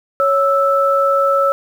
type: tone pair together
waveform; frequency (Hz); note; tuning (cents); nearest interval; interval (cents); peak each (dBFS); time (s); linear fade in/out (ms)
sine; 554.4 / 1317.8; C#5 / E6; 0 / -1; octave + minor third; 1499; -14; 0.2-1.52; 0
effects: 7-bit